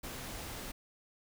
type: noise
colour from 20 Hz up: pink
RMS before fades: -43 dBFS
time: 0.03-0.72 s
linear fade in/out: 10 ms
effects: none